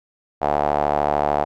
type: tone with band-pass filter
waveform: sawtooth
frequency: 73.42 Hz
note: D2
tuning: in tune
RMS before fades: -20 dBFS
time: 0.41-1.45 s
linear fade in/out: 20 ms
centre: 740 Hz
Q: 3.9
effects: none